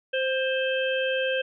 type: harmonic tone with a mistuned harmonic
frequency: 523.3 Hz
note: C5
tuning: in tune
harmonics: 1 / 3 / 5 / 6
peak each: -25 / -30 / -32 / -33 dBFS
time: 0.13-1.42 s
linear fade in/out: 10 ms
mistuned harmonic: 3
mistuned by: +19 cents
effects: none